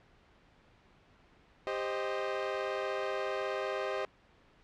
sawtooth chord, C minor, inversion second, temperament equal with one note detuned, 396.6 / 523.3 / 622.3 Hz, G4 / C5 / Eb5, +20 / 0 / 0 cents, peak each -33 dBFS, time 1.67-4.05 s, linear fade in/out 0 ms, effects pink hiss -63 dBFS RMS until 4.63 s + low-pass 3000 Hz 12 dB/octave

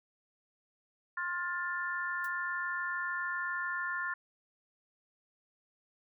harmonic tone, 352.9 Hz, F4, 18 cents sharp, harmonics 3 / 4 / 5, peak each -39 / -37 / -36 dBFS, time 1.17-4.14 s, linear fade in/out 5 ms
blue noise with exponential decay, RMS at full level -45 dBFS, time 2.24-2.32 s, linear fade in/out 5 ms, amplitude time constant 17 ms
effects none

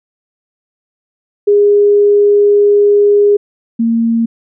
sine tone pair in turn, 409.9 / 229.6 Hz, G#4 / A#3, -23 / -26 cents, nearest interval minor seventh, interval 1003 cents, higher first, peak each -5 / -9 dBFS, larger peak first, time 1.47-3.37 / 3.79-4.26 s, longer first, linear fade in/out 10 ms, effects none

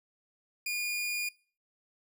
sawtooth tone, 2432 Hz, D#7, 40 cents flat, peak -28 dBFS, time 0.66-1.29 s, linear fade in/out 5 ms, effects noise-tail reverb RT60 0.4 s tail -23 dB re dry

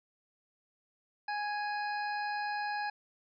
harmonic tone, 830.6 Hz, G#5, in tune, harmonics 1 / 2 / 3 / 5 / 6, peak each -34 / -38 / -46 / -49 / -50 dBFS, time 1.28-2.9 s, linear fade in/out 5 ms, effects none

